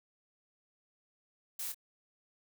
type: noise with echo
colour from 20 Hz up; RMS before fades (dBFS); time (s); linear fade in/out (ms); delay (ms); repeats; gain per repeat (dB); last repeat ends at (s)
blue; -39; 1.59-1.72; 5; 25; 1; -9; 1.745
effects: none